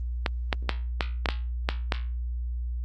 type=clicks; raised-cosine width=0.3 ms; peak=-7 dBFS; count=8; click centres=0.262 / 0.528 / 0.693 / 1.008 / 1.258 / 1.288 / 1.689 / 1.922 s; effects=added 60 Hz sine -28 dBFS peak until 2.84 s + Opus 32 kbps